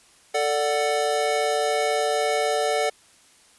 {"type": "chord", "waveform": "square", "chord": "D major", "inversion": "second", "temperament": "equal with one note detuned", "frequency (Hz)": [443.6, 587.3, 740], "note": ["A4", "D5", "F#5"], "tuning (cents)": [14, 0, 0], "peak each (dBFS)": -26, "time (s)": [0.34, 2.9], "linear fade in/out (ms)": 10, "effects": ["white hiss -55 dBFS RMS until 3.58 s", "resampled to 24000 Hz"]}